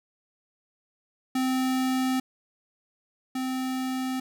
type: tone pair in turn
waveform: square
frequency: 259.1 / 259.1 Hz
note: C4 / C4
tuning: -17 / -17 cents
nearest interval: unison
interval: 0 cents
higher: neither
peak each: -24 / -28 dBFS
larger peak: first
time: 1.35-2.2 / 3.35-4.2 s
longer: neither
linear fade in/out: 5 ms
effects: none